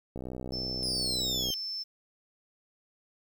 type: click train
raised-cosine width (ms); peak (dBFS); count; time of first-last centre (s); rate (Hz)
2; -25; 86; 0.16-1.503; 63.3
type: tone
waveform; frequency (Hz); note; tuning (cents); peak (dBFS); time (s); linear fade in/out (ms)
sine; 5300; E8; +9; -33; 0.52-1.84; 20
type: exponential sweep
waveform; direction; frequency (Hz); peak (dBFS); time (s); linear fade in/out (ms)
35% pulse; down; 5100 to 3103; -29; 0.83-1.54; 0
effects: 10-bit